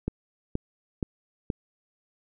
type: click train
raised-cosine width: 3 ms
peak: -14 dBFS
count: 4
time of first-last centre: 0.08-1.502 s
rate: 2.11 Hz
effects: none